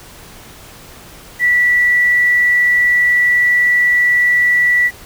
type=tone with quantisation; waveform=sine; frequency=1956 Hz; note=B6; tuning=17 cents flat; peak=-9 dBFS; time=1.39-4.91 s; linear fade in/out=50 ms; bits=6; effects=pink hiss -38 dBFS RMS until 5.05 s